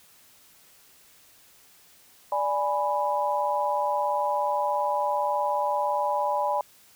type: chord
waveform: sine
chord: G# diminished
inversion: second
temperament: equal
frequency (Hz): 587.3 / 830.6 / 987.8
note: D5 / G#5 / B5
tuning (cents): 0 / 0 / 0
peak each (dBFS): -28 / -27 / -27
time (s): 2.32-6.61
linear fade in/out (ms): 2
effects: white hiss -56 dBFS RMS until 6.95 s